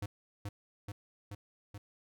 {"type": "tone with echo", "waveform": "square", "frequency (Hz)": 101.7, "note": "G#2", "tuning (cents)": -36, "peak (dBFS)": -36, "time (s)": [0.02, 0.06], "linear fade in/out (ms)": 5, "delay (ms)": 430, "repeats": 4, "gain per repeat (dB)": -2, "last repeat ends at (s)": 1.78, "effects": []}